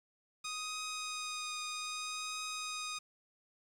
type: tone with vibrato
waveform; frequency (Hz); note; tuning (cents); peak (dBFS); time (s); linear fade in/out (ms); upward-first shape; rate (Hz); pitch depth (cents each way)
10% pulse; 1244.5; D#6; 0; -30; 0.44-2.99; 10; triangle; 0.63; 16
effects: low-pass 11000 Hz 12 dB/octave + 10-bit